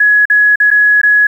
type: tone with dropouts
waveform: sine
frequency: 1682 Hz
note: G#6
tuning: 22 cents sharp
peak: -5 dBFS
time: 0-1.27 s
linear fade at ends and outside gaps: 5 ms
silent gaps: 0.255-0.299 / 0.558-0.6 / 0.705-0.712 / 1.016-1.032 s
effects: 7-bit